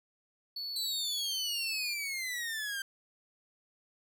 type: tone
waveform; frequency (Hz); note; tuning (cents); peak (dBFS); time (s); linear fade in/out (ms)
triangle; 4435; C#8; 0; -35; 0.56-1.94; 5
type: exponential sweep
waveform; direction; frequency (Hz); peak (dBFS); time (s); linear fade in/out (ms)
sawtooth; down; 4098 to 1568; -31; 0.76-2.82; 2
effects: none